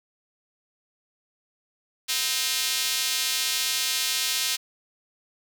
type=tone with high-pass filter; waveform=square; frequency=142.7 Hz; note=D3; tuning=49 cents flat; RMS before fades=-26 dBFS; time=2.08-4.57 s; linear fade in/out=20 ms; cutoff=3600 Hz; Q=1.1; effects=none